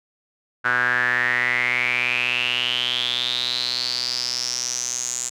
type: tone with band-pass filter sweep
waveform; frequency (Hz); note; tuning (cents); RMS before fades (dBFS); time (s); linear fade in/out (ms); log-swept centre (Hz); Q
sawtooth; 123.47; B2; 0; -23; 0.64-5.3; 20; 1500 to 7200; 9
effects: none